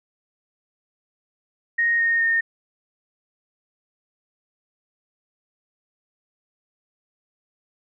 sine tone with pitch steps, 1864.7 / 1848.6 / 1832.7 Hz, A#6 / A#6 / A#6, 0 / -15 / -30 cents, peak -17 dBFS, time 1.78-2.41 s, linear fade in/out 10 ms, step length 210 ms, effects none

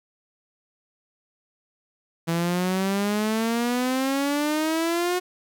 sawtooth exponential sweep, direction up, 164.81 to 364.4 Hz, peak -18 dBFS, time 2.27-5.2 s, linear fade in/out 20 ms, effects 10-bit

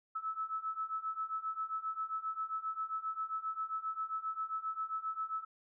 sine beating tone pair, 1300 / 1307.5 Hz, E6 / E6, -24 / -15 cents, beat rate 7.5 Hz, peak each -40 / -38 dBFS, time 0.15-5.45 s, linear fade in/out 10 ms, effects none

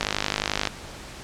click train, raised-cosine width 0.2 ms, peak -5 dBFS, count 35, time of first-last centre 0.01-0.673 s, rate 51.3 Hz, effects pink hiss -40 dBFS RMS until 1.23 s + low-pass 8000 Hz 12 dB/octave

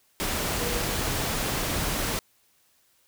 sine tone in noise, 481.7 Hz, B4, 43 cents flat, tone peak -34 dBFS, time 0.59-0.82 s, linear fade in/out 0 ms, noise pink, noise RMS -28 dBFS, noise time 0.2-2.19 s, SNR -9 dB, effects white hiss -65 dBFS RMS until 3.07 s

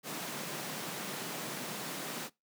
pink high-pass noise, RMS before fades -40 dBFS, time 0.03-2.3 s, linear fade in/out 50 ms, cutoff 140 Hz, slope 48 dB/octave, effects noise-tail reverb RT60 0.2 s tail -22 dB re dry

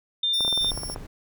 sine tone, 3601 Hz, A7, 39 cents sharp, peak -21 dBFS, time 0.23-0.71 s, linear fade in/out 5 ms
20% pulse tone with tremolo, 5480 Hz, F8, 34 cents flat, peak -26 dBFS, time 0.33-0.95 s, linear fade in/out 10 ms, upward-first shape triangle, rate 14 Hz, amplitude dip 35%
clicks, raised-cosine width 1 ms, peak -19 dBFS, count 11, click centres 0.407 / 0.449 / 0.479 / 0.527 / 0.576 / 0.646 / 0.718 / 0.776 / 0.834 / 0.899 / 0.961 s
brown noise, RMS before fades -37 dBFS, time 0.6-1.07 s, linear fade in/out 10 ms
effects none

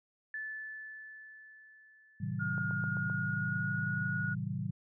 sine tone with exponential decay, 1743 Hz, A6, 17 cents flat, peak -36 dBFS, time 0.34-3.24 s, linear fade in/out 2 ms, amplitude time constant 630 ms
sine chord, A diminished seventh, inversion none, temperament just, 110 / 132 / 158.4 / 190.08 Hz, A2 / C3 / Eb3 / Gb3, 0 / +16 / +31 / +47 cents, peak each -39 dBFS, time 2.2-4.71 s, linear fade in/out 10 ms
sine tone with pitch glide, 1424 to 1449.7 Hz, F6 to F#6, +33 to -36 cents, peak -34 dBFS, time 2.39-4.35 s, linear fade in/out 20 ms, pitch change +31 cents, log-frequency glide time 2.82-3.86 s
click train, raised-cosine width 1 ms, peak -33 dBFS, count 5, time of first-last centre 2.58-3.099 s, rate 7.71 Hz
effects none

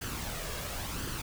pink noise with flanger, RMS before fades -37 dBFS, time 0.01-1.22 s, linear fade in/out 10 ms, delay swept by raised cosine 0.64 to 1.84 ms, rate 0.95 Hz, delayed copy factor +0.5, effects none

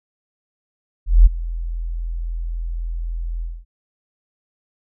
sine tone with ADSR envelope, 41.88 Hz, E1, 28 cents sharp, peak -3 dBFS, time 1.06-3.65 s, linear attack 200 ms, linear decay 15 ms, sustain -19 dB, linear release 230 ms, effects none

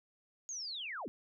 sine linear sweep, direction down, 6720 to 167.6 Hz, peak -39 dBFS, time 0.49-1.08 s, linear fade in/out 0 ms, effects none

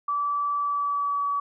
sine tone with pitch glide, 1156 to 1140.1 Hz, D6 to C#6, -28 to +48 cents, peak -23 dBFS, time 0.08-1.4 s, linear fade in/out 5 ms, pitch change -24 cents, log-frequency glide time 0.57-1.26 s, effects none

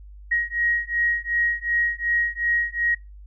sine beating tone pair, 1888 / 1890.7 Hz, A#6 / A#6, +22 / +24 cents, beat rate 2.7 Hz, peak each -24 dBFS, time 0.31-2.95 s, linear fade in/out 10 ms, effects noise-tail reverb RT60 0.2 s tail -21 dB re dry + added 50 Hz sine -40 dBFS peak until 3.26 s

